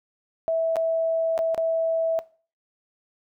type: tone with dropouts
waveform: sine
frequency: 654 Hz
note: E5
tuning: 14 cents flat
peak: -20 dBFS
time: 0.48-2.19 s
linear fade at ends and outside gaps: 0 ms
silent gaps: 0.758-0.767 / 1.378-1.39 / 1.546-1.578 s
effects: noise-tail reverb RT60 0.4 s tail -20 dB re dry